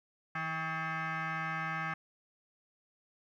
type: tone with frequency modulation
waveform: sine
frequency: 161.1 Hz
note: E3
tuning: 39 cents flat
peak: -32 dBFS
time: 0.35-1.94 s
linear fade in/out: 5 ms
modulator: 480 Hz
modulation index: 4.1
effects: tanh soft clip ceiling -30 dBFS + 12-bit

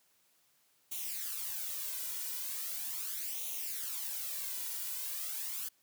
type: noise with flanger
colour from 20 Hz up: blue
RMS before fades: -39 dBFS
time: 0.91-5.69 s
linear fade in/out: 10 ms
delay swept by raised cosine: 0.3 to 2.1 ms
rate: 0.39 Hz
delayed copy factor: +0.65
effects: white hiss -71 dBFS RMS until 5.82 s + high-pass 80 Hz 12 dB/octave

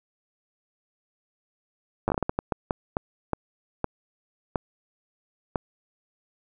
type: slowing click train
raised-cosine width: 1 ms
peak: -10 dBFS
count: 16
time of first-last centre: 2.08-5.558 s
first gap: 9 ms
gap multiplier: 1.4
effects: none

